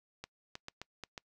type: clicks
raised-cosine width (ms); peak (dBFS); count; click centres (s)
0.2; -25; 6; 0.24 / 0.554 / 0.684 / 0.816 / 1.037 / 1.178
effects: noise-tail reverb RT60 0.1 s tail -25 dB re dry